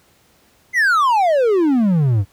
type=exponential sweep; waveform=triangle; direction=down; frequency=2093 to 92.4 Hz; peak=-10 dBFS; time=0.73-2.25 s; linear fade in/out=50 ms; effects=pink hiss -55 dBFS RMS until 2.32 s + high-pass 60 Hz 12 dB/octave